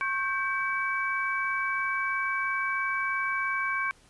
sine tone cluster, 1090 / 1567 / 2287 Hz, C#6 / G6 / D7, -29 / -1 / -47 cents, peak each -31 / -30 / -31 dBFS, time 0.01-3.91 s, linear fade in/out 0 ms, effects pink hiss -59 dBFS RMS until 4.09 s + resampled to 24000 Hz

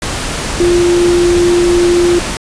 sine tone in noise, 349.2 Hz, F4, in tune, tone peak -7 dBFS, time 0.6-2.19 s, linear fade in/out 2 ms, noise pink, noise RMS -18 dBFS, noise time 0.02-2.37 s, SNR +8 dB, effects resampled to 22050 Hz

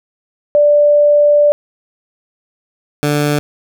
sine / 15% pulse tone pair in turn, 587.3 / 147.13 Hz, D5 / D3, 0 / +4 cents, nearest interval 2 octaves, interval 2396 cents, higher first, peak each -6 dBFS, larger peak neither, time 0.55-1.52 / 3.03-3.39 s, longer first, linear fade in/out 0 ms, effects none

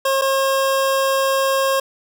25% pulse tone with dropouts, 539 Hz, C#5, 49 cents flat, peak -12 dBFS, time 0.05-1.8 s, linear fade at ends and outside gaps 5 ms, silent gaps 0.214-0.218 s, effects none

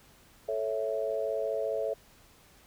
sine chord, A major, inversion none, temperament equal, 440 / 554.4 / 659.3 Hz, A4 / C#5 / E5, 0 / 0 / 0 cents, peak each -33 dBFS, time 0.48-1.94 s, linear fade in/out 10 ms, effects pink hiss -59 dBFS RMS until 2.66 s

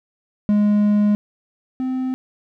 triangle tone pair in turn, 207.7 / 258.2 Hz, G#3 / C4, 0 / -23 cents, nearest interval major third, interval 377 cents, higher second, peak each -11 / -18 dBFS, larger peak first, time 0.49-1.15 / 1.8-2.14 s, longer first, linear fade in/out 0 ms, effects none

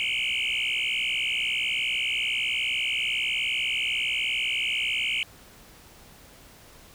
sine tone with frequency modulation, 2637 Hz, E7, in tune, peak -22 dBFS, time 0-5.23 s, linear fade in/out 0 ms, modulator 61.2 Hz, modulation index 7.1, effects tanh soft clip ceiling -23 dBFS + pink hiss -51 dBFS RMS until 6.94 s

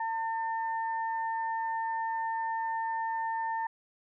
sine tone pair together, 902 / 1802 Hz, A5 / A6, +43 / +41 cents, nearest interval octave, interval 1198 cents, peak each -30 / -39 dBFS, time 0-3.67 s, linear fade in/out 5 ms, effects none

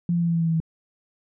sine tone with pitch steps, 172.8 / 171.21 / 169.64 / 168.07 / 166.53 / 165 / 163.48 / 161.97 Hz, F3 / F3 / E3 / E3 / E3 / E3 / E3 / E3, -18 / -34 / +50 / +34 / +18 / +2 / -14 / -30 cents, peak -19 dBFS, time 0.09-0.602 s, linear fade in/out 2 ms, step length 64 ms, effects none

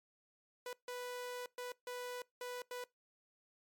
sawtooth tone bursts at uneven times, 493.7 Hz, B4, 1 cent flat, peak -38 dBFS, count 6, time 0.66-0.73 / 0.88-1.46 / 1.58-1.72 / 1.87-2.22 / 2.41-2.62 / 2.71-2.84 s, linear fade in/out 2 ms, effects noise-tail reverb RT60 0.2 s tail -23 dB re dry + MP3 96 kbps

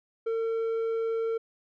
square tone with low-pass filter, 453 Hz, A#4, 50 cents flat, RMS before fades -29 dBFS, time 0.26-1.38 s, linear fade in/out 10 ms, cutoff 1000 Hz, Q 0.53, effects none

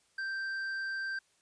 sine tone with hard clipping, 1568 Hz, G6, in tune, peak -35 dBFS, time 0.18-1.19 s, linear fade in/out 5 ms, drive 5 dB, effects white hiss -70 dBFS RMS until 1.41 s + resampled to 22050 Hz

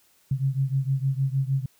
sine beating tone pair, 132.8 / 139.3 Hz, C3 / C#3, +26 / +9 cents, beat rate 6.5 Hz, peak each -24 / -26 dBFS, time 0.31-1.66 s, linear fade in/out 5 ms, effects white hiss -62 dBFS RMS until 1.79 s

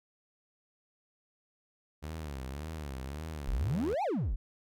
sawtooth tone with vibrato, 72.2 Hz, D2, 29 cents flat, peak -34 dBFS, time 2.02-3.95 s, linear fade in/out 20 ms, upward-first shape sine, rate 1.8 Hz, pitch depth 190 cents each way
triangle exponential two-way sweep, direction up then down, 33.19 to 880 to 33.88 Hz, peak -27 dBFS, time 3.47-4.36 s, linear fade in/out 10 ms, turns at 4.03 s
effects none

